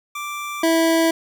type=tone pair in turn; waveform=25% pulse; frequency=1174.7 / 327.9 Hz; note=D6 / E4; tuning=0 / -9 cents; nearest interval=octave + minor seventh; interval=2209 cents; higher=first; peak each=-23 / -11 dBFS; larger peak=second; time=0.15-0.63 / 0.63-1.11 s; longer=neither; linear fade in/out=5 ms; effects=none